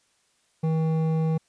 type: tone with hard clipping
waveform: sine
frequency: 160 Hz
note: D#3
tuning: 49 cents sharp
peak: -23 dBFS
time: 0.63-1.38 s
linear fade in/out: 10 ms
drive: 10 dB
effects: white hiss -67 dBFS RMS until 1.48 s + resampled to 22050 Hz